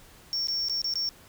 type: tone with dropouts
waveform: triangle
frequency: 5480 Hz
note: F8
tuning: 34 cents flat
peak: -25 dBFS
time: 0.33-1.09 s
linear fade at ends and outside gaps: 0 ms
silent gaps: 0.471-0.484 / 0.685-0.697 / 0.817-0.844 / 0.938-0.956 s
effects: pink hiss -53 dBFS RMS until 1.28 s